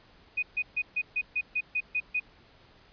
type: tone bursts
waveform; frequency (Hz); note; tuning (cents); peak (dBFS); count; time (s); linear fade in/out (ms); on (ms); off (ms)
sine; 2489; D#7; 0; -25; 10; 0.37-2.2; 10; 57; 140
effects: pink hiss -58 dBFS RMS until 2.92 s + resampled to 11025 Hz